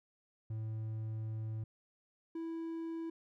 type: tone pair in turn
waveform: triangle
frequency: 110 / 328.8 Hz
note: A2 / E4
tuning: 0 / -4 cents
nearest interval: octave + perfect fifth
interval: 1896 cents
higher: second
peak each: -35 / -36 dBFS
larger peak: first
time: 0.5-1.64 / 2.35-3.1 s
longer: first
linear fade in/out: 5 ms
effects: none